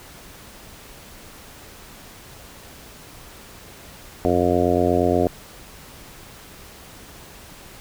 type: harmonic tone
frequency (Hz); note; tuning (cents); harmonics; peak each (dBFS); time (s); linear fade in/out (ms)
88.4; F2; +22; 1 / 2 / 3 / 4 / 5 / 6 / 7 / 8; -26 / -28 / -23 / -23 / -23 / -26 / -24 / -25; 4.25-5.27; 0
effects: pink hiss -43 dBFS RMS until 7.8 s